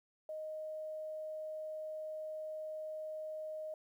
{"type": "tone", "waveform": "sine", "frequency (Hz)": 622.3, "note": "D#5", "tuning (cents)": 0, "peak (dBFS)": -40, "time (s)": [0.29, 3.74], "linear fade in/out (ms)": 2, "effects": ["12-bit"]}